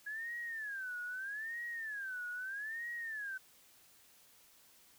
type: tone with vibrato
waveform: sine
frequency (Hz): 1661.2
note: G#6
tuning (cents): 0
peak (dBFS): -39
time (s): 0.06-3.38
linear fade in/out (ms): 10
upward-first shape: sine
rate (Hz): 0.79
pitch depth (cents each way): 230
effects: white hiss -64 dBFS RMS until 4.98 s